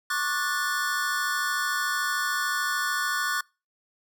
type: chord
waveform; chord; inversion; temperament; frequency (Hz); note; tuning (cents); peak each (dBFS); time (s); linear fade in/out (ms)
square; D major seventh; third; just; 1101.2 / 1174.7 / 1468.3 / 1762; C#6 / D6 / F#6 / A6; -12 / 0 / -14 / +2; -34 / -33 / -29 / -32; 0.1-3.41; 5
effects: noise-tail reverb RT60 0.3 s tail -26 dB re dry